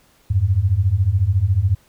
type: beating tone pair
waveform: sine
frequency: 87.4 / 101.4 Hz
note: F2 / G#2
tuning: +2 / -41 cents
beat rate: 14 Hz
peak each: -18 / -16 dBFS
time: 0.3-1.75 s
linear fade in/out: 10 ms
effects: pink hiss -56 dBFS RMS until 1.88 s